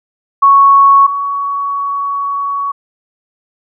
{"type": "tone pair in turn", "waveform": "sine", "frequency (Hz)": [1108.7, 1122.2], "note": ["C#6", "C#6"], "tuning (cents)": [0, 21], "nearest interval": "unison", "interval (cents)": 21, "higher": "second", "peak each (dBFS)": [-3, -14], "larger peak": "first", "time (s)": [[0.42, 1.07], [1.07, 2.72]], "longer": "second", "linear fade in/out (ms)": 10, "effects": []}